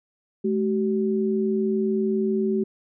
sine tone pair together, 213.8 / 381 Hz, A3 / G4, -49 / -49 cents, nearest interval minor seventh, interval 1000 cents, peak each -23 dBFS, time 0.44-2.64 s, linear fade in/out 10 ms, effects none

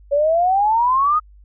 sine exponential sweep, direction up, 557 to 1266 Hz, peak -13 dBFS, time 0.11-1.2 s, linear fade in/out 20 ms, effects added 50 Hz sine -43 dBFS peak until 1.44 s

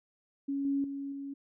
sine tone with level steps, 278 Hz, C#4, 5 cents sharp, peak -30 / -27 / -35 / -37 dBFS, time 0.48-1.34 s, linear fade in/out 10 ms, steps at 0.65 / 0.84 / 1.12 s, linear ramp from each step 2 ms, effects none

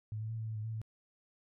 sine tone with pitch steps, 107.6 / 109.8 / 112.7 / 110.8 / 110.2 / 107.1 / 112.1 / 110 Hz, A2 / A2 / A2 / A2 / A2 / A2 / A2 / A2, -38 / -3 / +42 / +13 / +3 / -46 / +33 / 0 cents, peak -36 dBFS, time 0.12-0.816 s, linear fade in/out 0 ms, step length 87 ms, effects none

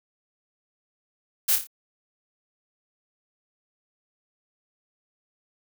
blue noise with echo, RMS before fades -21 dBFS, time 1.48-1.56 s, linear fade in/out 10 ms, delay 28 ms, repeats 4, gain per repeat -6 dB, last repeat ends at 1.672 s, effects none

